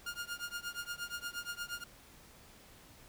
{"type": "tone with tremolo", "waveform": "sawtooth", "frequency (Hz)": 1414, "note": "F6", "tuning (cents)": 21, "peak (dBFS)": -32, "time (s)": [0.06, 1.84], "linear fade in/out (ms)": 5, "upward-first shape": "triangle", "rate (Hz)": 8.5, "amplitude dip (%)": 100, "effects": ["pink hiss -58 dBFS RMS until 3.08 s"]}